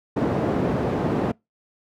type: band-pass noise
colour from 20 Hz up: white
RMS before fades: -23 dBFS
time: 0.16-1.32 s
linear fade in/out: 10 ms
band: 100 to 430 Hz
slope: 12 dB/octave
effects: noise-tail reverb RT60 0.2 s tail -25 dB re dry